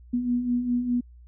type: beating tone pair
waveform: sine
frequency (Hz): 240 / 244.9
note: B3 / B3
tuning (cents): -49 / -14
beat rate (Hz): 4.9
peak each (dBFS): -31 / -23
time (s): 0.13-1.01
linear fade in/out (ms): 10
effects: added 60 Hz sine -46 dBFS peak until 1.27 s